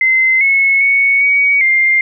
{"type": "tone with pitch steps", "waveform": "sine", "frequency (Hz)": [2065, 2191, 2220, 2253, 2105], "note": ["C7", "C#7", "C#7", "C#7", "C7"], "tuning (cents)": [-23, -21, 2, 28, 10], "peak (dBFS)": -8, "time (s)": [0.01, 2.01], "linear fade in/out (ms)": 2, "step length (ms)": 400, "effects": []}